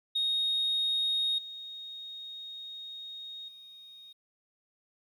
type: tone with level steps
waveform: sine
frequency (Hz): 3729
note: A#7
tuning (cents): 0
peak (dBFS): -25 / -40 / -48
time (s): 0.15-4.13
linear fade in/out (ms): 10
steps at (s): 1.38 / 3.48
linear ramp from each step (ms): 5
effects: tanh soft clip ceiling -23 dBFS + 11-bit